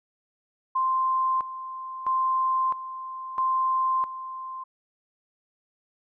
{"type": "tone with tremolo", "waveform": "sine", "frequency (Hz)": 1045, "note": "C6", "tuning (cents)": -2, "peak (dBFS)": -21, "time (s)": [0.75, 4.64], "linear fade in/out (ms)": 10, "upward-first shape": "square", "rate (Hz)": 0.76, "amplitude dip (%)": 75, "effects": []}